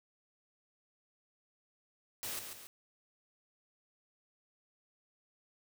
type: noise with echo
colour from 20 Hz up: white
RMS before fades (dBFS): -40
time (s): 2.23-2.39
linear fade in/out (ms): 0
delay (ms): 140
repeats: 2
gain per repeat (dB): -6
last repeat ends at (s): 2.67
effects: none